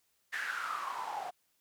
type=noise with band-pass filter sweep; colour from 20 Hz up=white; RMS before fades=-38 dBFS; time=0.32-1.31 s; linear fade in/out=20 ms; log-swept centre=1800 to 720 Hz; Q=8.4; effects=white hiss -75 dBFS RMS until 1.6 s